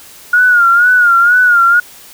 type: tone with vibrato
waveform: sine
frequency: 1431 Hz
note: F6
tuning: 42 cents sharp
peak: -5 dBFS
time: 0.33-1.8 s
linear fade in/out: 5 ms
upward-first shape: sine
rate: 2.1 Hz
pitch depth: 78 cents each way
effects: white hiss -37 dBFS RMS until 2.13 s